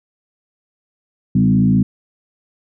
sine tone with frequency modulation, 191.6 Hz, G3, 39 cents flat, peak -10 dBFS, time 1.35-1.83 s, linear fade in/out 5 ms, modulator 55.4 Hz, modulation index 1.2, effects none

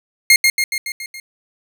sawtooth tone with echo, 2133 Hz, C7, 33 cents sharp, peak -3 dBFS, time 0.3-0.36 s, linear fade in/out 2 ms, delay 140 ms, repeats 6, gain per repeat -4 dB, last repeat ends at 1.2 s, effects none

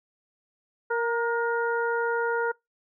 harmonic tone with a mistuned harmonic, 466.2 Hz, A#4, in tune, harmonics 1 / 2 / 3 / 4, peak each -26 / -30 / -28 / -42 dBFS, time 0.9-2.52 s, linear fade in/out 10 ms, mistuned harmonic 3, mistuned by +36 cents, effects noise-tail reverb RT60 0.2 s tail -26 dB re dry

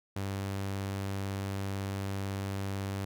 sawtooth tone, 98 Hz, G2, in tune, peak -29 dBFS, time 0.16-3.05 s, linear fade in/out 5 ms, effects none

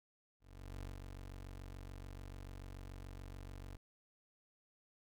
25% pulse tone with ADSR envelope, 46.91 Hz, F#1, 25 cents sharp, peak -40 dBFS, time 0.4-3.77 s, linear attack 430 ms, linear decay 140 ms, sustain -4 dB, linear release 6 ms, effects none

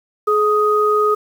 sine tone pair together, 423.5 / 1248 Hz, G#4 / D#6, +34 / +5 cents, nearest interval octave + perfect fifth, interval 1871 cents, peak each -15 dBFS, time 0.27-1.15 s, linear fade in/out 10 ms, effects 7-bit

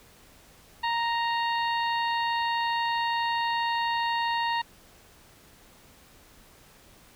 harmonic tone with a mistuned harmonic, 932.3 Hz, A#5, in tune, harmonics 1 / 2 / 3 / 4 / 5, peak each -26 / -32 / -36 / -38 / -40 dBFS, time 0.83-4.62 s, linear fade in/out 10 ms, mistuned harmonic 5, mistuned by -110 cents, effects pink hiss -55 dBFS RMS until 7.15 s

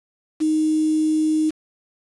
sine tone with quantisation, 311.1 Hz, D#4, in tune, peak -16 dBFS, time 0.4-1.51 s, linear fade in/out 20 ms, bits 6, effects resampled to 24000 Hz

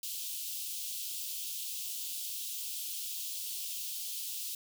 white high-pass noise, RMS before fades -39 dBFS, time 0.03-4.55 s, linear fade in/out 2 ms, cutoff 2800 Hz, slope 48 dB/octave, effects none

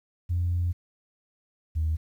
sine tone pair in turn, 87.31 / 78.87 Hz, F2 / D#2, 0 / +24 cents, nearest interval major second, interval 176 cents, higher first, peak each -22 dBFS, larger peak neither, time 0.29-0.73 / 1.75-1.97 s, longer first, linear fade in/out 20 ms, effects tanh soft clip ceiling -19 dBFS + 10-bit

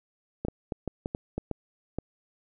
clicks, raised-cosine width 2 ms, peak -17 dBFS, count 9, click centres 0.45 / 0.484 / 0.722 / 0.877 / 1.059 / 1.149 / 1.38 / 1.513 / 1.986 s, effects none

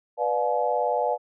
sine chord, B diminished seventh, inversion none, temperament just, 493.9 / 592.7 / 711.2 / 853.4 Hz, B4 / D5 / F5 / Ab5, 0 / +16 / +31 / +47 cents, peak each -27 dBFS, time 0.17-1.18 s, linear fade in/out 50 ms, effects none

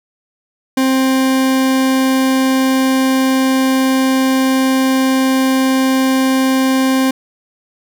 40% pulse tone, 263.4 Hz, C4, 12 cents sharp, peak -10 dBFS, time 0.77-7.11 s, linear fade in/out 5 ms, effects none

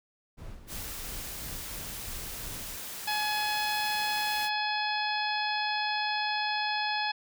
brown noise with tremolo, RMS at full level -41 dBFS, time 0.37-2.77 s, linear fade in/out 20 ms, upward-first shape sine, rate 2.9 Hz, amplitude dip 55%
white noise, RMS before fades -40 dBFS, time 0.67-4.5 s, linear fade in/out 50 ms
harmonic tone, 845 Hz, G#5, 30 cents sharp, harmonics 1 / 2 / 3 / 4 / 5 / 6, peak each -31 / -34 / -36 / -37 / -38 / -39 dBFS, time 3.07-7.12 s, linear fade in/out 10 ms
effects none

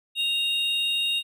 triangle tone pair together, 2794 / 3733 Hz, F7 / A#7, 0 / +2 cents, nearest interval perfect fourth, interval 502 cents, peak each -24 dBFS, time 0.15-1.23 s, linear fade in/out 50 ms, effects none

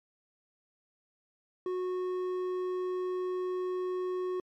sine tone with hard clipping, 366.3 Hz, F#4, 17 cents flat, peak -32 dBFS, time 1.66-4.4 s, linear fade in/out 2 ms, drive 6 dB, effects MP3 64 kbps

